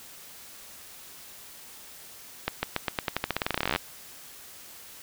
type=accelerating click train; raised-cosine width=0.3 ms; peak=-9 dBFS; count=25; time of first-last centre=2.48-3.76 s; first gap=150 ms; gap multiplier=0.89; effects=white hiss -47 dBFS RMS until 5.02 s